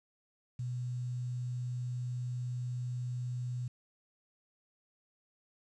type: tone with quantisation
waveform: sine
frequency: 123.47 Hz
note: B2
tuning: in tune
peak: -34 dBFS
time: 0.59-3.68 s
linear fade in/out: 5 ms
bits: 10
effects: resampled to 22050 Hz